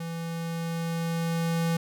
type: tone with level ramp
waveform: square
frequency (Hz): 166.4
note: E3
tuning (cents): +17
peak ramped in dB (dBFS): -33 to -24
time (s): 0-1.77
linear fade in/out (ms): 5
effects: none

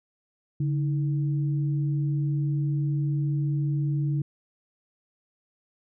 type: tone pair together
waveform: sine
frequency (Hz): 144.22 / 318.2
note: D3 / D#4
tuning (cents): -31 / +39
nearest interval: octave + major second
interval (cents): 1370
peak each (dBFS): -23 / -35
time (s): 0.6-4.22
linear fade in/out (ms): 5
effects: none

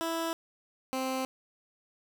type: tone pair in turn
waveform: 15% pulse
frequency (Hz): 329.6 / 261.6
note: E4 / C4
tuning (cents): 0 / 0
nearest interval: major third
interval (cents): 400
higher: first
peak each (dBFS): -24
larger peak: neither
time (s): 0.01-0.33 / 0.93-1.25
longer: neither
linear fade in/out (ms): 0
effects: none

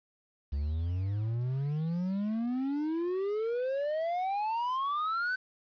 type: exponential sweep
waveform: triangle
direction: up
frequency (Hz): 68.7 to 1538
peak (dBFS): -27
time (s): 0.52-5.36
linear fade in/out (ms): 10
effects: resampled to 11025 Hz + 10-bit

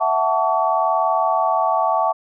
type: chord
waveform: sine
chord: F# minor seventh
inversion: third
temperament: equal with one note detuned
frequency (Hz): 659.3 / 740 / 880 / 1134.6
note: E5 / F#5 / A5 / C#6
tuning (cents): 0 / 0 / 0 / +40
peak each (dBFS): -21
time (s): 0-2.13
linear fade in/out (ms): 20
effects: none

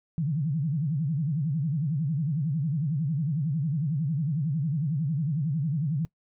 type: tone with vibrato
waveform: sine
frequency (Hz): 150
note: D3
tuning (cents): +37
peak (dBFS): -24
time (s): 0.18-6.05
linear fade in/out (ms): 0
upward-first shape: sine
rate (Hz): 11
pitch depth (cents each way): 220
effects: noise-tail reverb RT60 0.1 s tail -21 dB re dry

